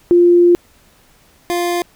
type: tone pair in turn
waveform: sine / 25% pulse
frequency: 349.2 / 349.2 Hz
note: F4 / F4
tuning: 0 / 0 cents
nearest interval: unison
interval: 0 cents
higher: neither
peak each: -6 / -12 dBFS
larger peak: first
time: 0.11-0.55 / 1.5-1.82 s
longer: first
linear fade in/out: 0 ms
effects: pink hiss -51 dBFS RMS until 1.95 s